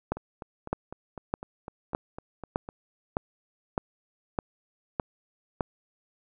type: two click trains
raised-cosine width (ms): 1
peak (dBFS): -12 / -24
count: 10 / 11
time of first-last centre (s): 0.12-5.608 / 0.17-2.689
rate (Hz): 1.64 / 3.97
effects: none